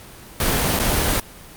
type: noise with dropouts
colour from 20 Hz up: pink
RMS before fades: -19 dBFS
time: 0.4-1.2 s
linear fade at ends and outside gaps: 2 ms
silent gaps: 0.791-0.797 s
effects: pink hiss -41 dBFS RMS until 1.56 s + Opus 24 kbps